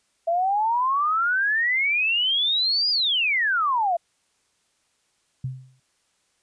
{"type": "exponential two-way sweep", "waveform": "sine", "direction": "up then down", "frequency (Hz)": [659, 4978, 659], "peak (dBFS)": -19, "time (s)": [0.27, 3.97], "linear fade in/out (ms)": 10, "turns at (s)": 2.9}
{"type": "tone with exponential decay", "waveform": "sine", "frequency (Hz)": 130, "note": "C3", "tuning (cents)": -11, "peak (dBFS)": -23, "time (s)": [5.44, 5.8], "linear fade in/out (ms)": 5, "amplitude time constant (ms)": 78}
{"effects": ["white hiss -68 dBFS RMS until 6.42 s", "resampled to 22050 Hz"]}